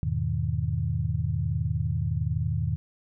sine chord, E major seventh, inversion none, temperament equal, 82.41 / 103.83 / 123.47 / 155.56 Hz, E2 / G#2 / B2 / D#3, 0 / 0 / 0 / 0 cents, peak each -30 dBFS, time 0.03-2.76 s, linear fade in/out 0 ms, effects none

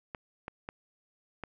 clicks, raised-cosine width 0.5 ms, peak -23 dBFS, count 4, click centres 0.148 / 0.481 / 0.689 / 1.437 s, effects none

